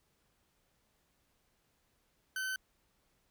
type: tone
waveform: 40% pulse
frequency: 1526 Hz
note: G6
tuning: 47 cents flat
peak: -34 dBFS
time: 2.36-2.56 s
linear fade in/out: 2 ms
effects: pink hiss -75 dBFS RMS until 3.3 s